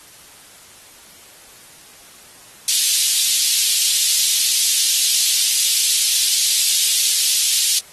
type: high-pass noise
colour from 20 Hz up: pink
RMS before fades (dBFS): -17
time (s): 2.68-7.79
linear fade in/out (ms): 2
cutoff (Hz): 3400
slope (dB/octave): 24
effects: white hiss -44 dBFS RMS until 7.92 s + AAC 32 kbps